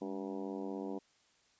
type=harmonic tone with a mistuned harmonic; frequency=96.2 Hz; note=G2; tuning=32 cents flat; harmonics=2 / 3 / 4 / 5 / 6 / 7 / 8 / 9 / 10; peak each=-44 / -42 / -44 / -46 / -53 / -51 / -54 / -55 / -55 dBFS; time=0.01-0.99 s; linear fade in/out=10 ms; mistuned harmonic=2; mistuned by=+98 cents; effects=white hiss -70 dBFS RMS until 1.59 s + resampled to 16000 Hz